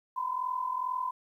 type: tone pair together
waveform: sine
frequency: 978.7 / 1021 Hz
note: B5 / C6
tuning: -16 / -43 cents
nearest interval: minor second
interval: 73 cents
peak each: -35 / -31 dBFS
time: 0.16-1.11 s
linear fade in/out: 10 ms
effects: 11-bit